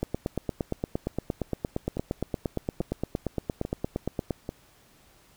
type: two click trains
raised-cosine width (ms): 2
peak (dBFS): -18 / -14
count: 4 / 38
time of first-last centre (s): 1.97-4.491 / 0.03-4.307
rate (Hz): 1.19 / 8.65
effects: pink hiss -59 dBFS RMS until 5.36 s